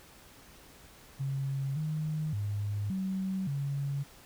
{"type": "tone with pitch steps", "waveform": "sine", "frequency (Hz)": [136.5, 154.7, 102.7, 190, 140.2], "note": ["C#3", "D#3", "G#2", "F#3", "C#3"], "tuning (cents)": [-26, -10, -19, 46, 20], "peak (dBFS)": -30, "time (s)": [1.19, 4.04], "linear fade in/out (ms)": 20, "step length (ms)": 570, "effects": ["pink hiss -55 dBFS RMS until 4.25 s"]}